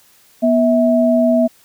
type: tone pair together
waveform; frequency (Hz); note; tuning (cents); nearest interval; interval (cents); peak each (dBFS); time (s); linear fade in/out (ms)
sine; 243.2 / 650; B3 / E5; -26 / -24; octave + perfect fourth; 1702; -13 / -13; 0.42-1.48; 20
effects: white hiss -51 dBFS RMS until 1.64 s